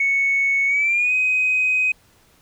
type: tone with pitch glide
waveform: sine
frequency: 2214 to 2514 Hz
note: C#7 to D#7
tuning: -3 to +17 cents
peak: -15 dBFS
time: 0-1.92 s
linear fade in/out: 5 ms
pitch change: +220 cents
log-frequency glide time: 0.67-1.13 s
effects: tanh soft clip ceiling -11 dBFS + pink hiss -56 dBFS RMS until 2.41 s